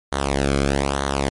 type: tone with flanger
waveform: sawtooth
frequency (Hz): 69.3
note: C#2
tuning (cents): 0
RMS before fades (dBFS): -21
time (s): 0.12-1.29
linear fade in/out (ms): 0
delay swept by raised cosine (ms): 0.39 to 1.1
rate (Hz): 1.1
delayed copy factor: -0.8
effects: MP3 48 kbps